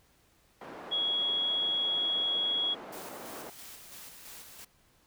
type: band-pass noise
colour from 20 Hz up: white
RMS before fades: -45 dBFS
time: 0.61-3.5 s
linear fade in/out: 5 ms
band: 250 to 870 Hz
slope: 12 dB/octave
type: tone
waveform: sine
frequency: 3330 Hz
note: G#7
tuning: 4 cents sharp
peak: -27 dBFS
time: 0.91-2.75 s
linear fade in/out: 20 ms
type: noise with tremolo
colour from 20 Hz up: white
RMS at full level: -47 dBFS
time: 2.92-4.65 s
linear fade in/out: 10 ms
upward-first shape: square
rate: 3 Hz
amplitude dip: 35%
effects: pink hiss -66 dBFS RMS until 5.06 s